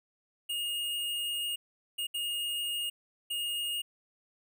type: tone bursts at uneven times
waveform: square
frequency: 2851 Hz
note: F7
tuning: 35 cents sharp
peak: -32 dBFS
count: 4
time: 0.49-1.56 / 1.98-2.07 / 2.14-2.9 / 3.3-3.82 s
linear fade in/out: 10 ms
effects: none